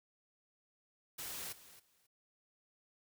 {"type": "noise with echo", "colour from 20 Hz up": "white", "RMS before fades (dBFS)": -44, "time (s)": [1.18, 1.53], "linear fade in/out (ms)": 10, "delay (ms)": 270, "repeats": 2, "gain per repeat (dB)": -15, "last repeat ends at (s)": 2.07, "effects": []}